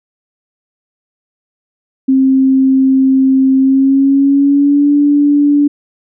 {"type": "tone with pitch glide", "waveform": "sine", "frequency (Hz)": [265.4, 289.4], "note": ["C4", "D4"], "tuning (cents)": [25, -25], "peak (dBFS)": -6, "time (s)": [2.08, 5.68], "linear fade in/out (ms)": 10, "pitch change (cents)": 150, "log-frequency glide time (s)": [3.58, 4.92], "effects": []}